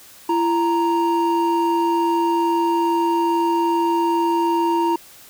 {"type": "tone pair together", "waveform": "triangle", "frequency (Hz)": [337.8, 931], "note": ["E4", "A#5"], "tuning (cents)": [42, -2], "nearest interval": "octave + tritone", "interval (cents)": 1756, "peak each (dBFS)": -17, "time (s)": [0.29, 4.96], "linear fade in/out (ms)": 5, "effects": ["white hiss -45 dBFS RMS until 5.29 s"]}